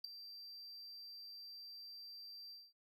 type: tone with ADSR envelope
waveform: triangle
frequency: 4699 Hz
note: D8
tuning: in tune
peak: -35 dBFS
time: 0.04-2.73 s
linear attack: 7 ms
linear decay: 4 ms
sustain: -14 dB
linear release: 220 ms
effects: none